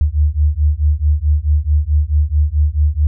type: beating tone pair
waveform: sine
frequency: 72.7 / 77.3 Hz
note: D2 / D#2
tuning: -17 / -11 cents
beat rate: 4.6 Hz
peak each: -14 / -14 dBFS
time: 0.01-3.07 s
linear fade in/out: 0 ms
effects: none